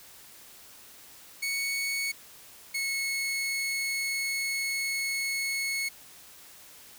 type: tone pair in turn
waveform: sawtooth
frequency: 2218 / 2190 Hz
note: C#7 / C#7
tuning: 0 / -22 cents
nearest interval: unison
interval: 22 cents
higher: first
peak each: -25 dBFS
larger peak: neither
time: 1.42-2.12 / 2.74-5.89 s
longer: second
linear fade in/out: 10 ms
effects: white hiss -51 dBFS RMS until 6.98 s